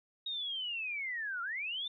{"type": "linear two-way sweep", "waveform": "sine", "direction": "down then up", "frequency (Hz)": [3777, 1352, 3624], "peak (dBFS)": -35, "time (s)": [0.26, 1.88], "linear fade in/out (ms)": 5, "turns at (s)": 1.42, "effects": []}